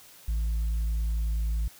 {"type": "tone", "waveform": "sine", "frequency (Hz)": 55.2, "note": "A1", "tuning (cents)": 6, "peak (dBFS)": -22, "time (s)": [0.28, 1.68], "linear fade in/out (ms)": 5, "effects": ["tanh soft clip ceiling -24 dBFS", "white hiss -52 dBFS RMS until 1.79 s"]}